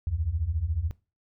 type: beating tone pair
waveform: sine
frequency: 71.7 / 85.7 Hz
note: D2 / F2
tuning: -41 / -32 cents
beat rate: 14 Hz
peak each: -30 / -27 dBFS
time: 0.07-0.91 s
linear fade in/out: 0 ms
effects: noise-tail reverb RT60 0.3 s tail -20 dB re dry